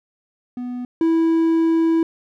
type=tone pair in turn; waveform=triangle; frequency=246.9 / 327.7 Hz; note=B3 / E4; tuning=0 / -10 cents; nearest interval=perfect fourth; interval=490 cents; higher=second; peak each=-23 / -12 dBFS; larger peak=second; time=0.57-0.85 / 1.01-2.03 s; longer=second; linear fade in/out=2 ms; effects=none